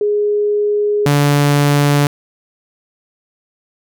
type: tone pair in turn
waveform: sine / sawtooth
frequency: 415.3 / 144.35 Hz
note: G#4 / D3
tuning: 0 / -30 cents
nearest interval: octave + tritone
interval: 1830 cents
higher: first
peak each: -12 / -6 dBFS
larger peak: second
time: 0.01-1.06 / 1.06-2.07 s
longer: first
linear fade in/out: 2 ms
effects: none